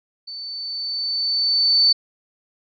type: tone with level ramp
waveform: sine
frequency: 4521 Hz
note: C#8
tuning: 33 cents sharp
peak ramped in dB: -31 to -11 dBFS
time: 0.27-1.93 s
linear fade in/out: 10 ms
effects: none